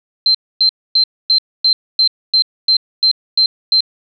sine tone bursts, 4119 Hz, C8, 28 cents flat, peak -8 dBFS, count 11, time 0.26-3.806 s, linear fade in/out 2 ms, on 86 ms, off 260 ms, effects none

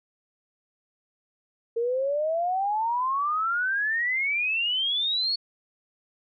sine exponential sweep, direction up, 455.2 to 4435 Hz, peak -23 dBFS, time 1.76-5.36 s, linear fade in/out 10 ms, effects none

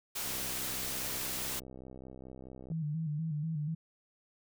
white noise, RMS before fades -37 dBFS, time 0.15-1.6 s, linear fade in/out 10 ms
click train, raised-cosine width 2 ms, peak -35 dBFS, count 160, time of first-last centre 0.26-2.717 s, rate 64.7 Hz
sine tone with vibrato, 155.3 Hz, D#3, 3 cents flat, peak -32 dBFS, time 2.7-3.75 s, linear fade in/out 10 ms, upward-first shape square, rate 4.1 Hz, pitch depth 71 cents each way
effects none

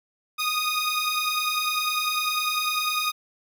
15% pulse beating tone pair, 1232 / 1242 Hz, D#6 / D#6, -17 / -3 cents, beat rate 10 Hz, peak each -22 / -19 dBFS, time 0.38-3.12 s, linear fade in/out 20 ms, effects none

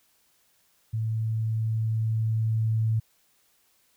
sine tone with level ramp, 111.1 Hz, A2, 17 cents sharp, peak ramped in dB -25 to -21 dBFS, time 0.93-3 s, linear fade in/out 10 ms, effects white hiss -66 dBFS RMS until 3.96 s

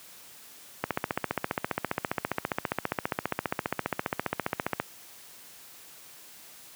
click train, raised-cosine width 0.5 ms, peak -11 dBFS, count 60, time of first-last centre 0.84-4.8 s, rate 14.9 Hz, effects white hiss -50 dBFS RMS until 6.75 s + high-pass 100 Hz 12 dB/octave

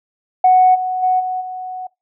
sine tone with level steps, 740 Hz, F#5, in tune, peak -6 / -17 / -11 / -18 / -24 dBFS, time 0.44-1.87 s, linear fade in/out 5 ms, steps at 0.74 / 1.02 / 1.19 / 1.4 s, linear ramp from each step 20 ms, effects noise-tail reverb RT60 0.2 s tail -23 dB re dry + tanh soft clip ceiling -2 dBFS

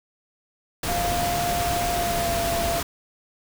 pink noise, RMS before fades -27 dBFS, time 0.83-2.83 s, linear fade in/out 5 ms
sine tone with pitch glide, 698.5 to 681.4 Hz, F5 to F5, 0 to -43 cents, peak -24 dBFS, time 0.88-2.8 s, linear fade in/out 5 ms, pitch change -43 cents, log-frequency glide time 1.92-2.34 s
effects none

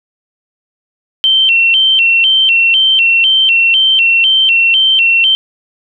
sine tone with vibrato, 2909 Hz, F#7, 30 cents flat, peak -6 dBFS, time 1.24-5.35 s, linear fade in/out 0 ms, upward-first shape square, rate 2 Hz, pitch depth 120 cents each way, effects none

